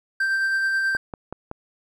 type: tone with tremolo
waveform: triangle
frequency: 1568 Hz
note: G6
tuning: in tune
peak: -17 dBFS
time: 0.2-0.97 s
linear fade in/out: 5 ms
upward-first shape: sine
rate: 9.3 Hz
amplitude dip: 25%
type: click train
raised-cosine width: 1 ms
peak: -18 dBFS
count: 4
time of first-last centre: 0.95-1.514 s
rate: 5.32 Hz
effects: none